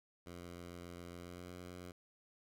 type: tone with pitch glide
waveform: 10% pulse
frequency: 87.31 to 89.45 Hz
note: F2 to F2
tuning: 0 to +42 cents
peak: -40 dBFS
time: 0.26-1.92 s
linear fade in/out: 5 ms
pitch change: +42 cents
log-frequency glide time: 1.18-1.51 s
effects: none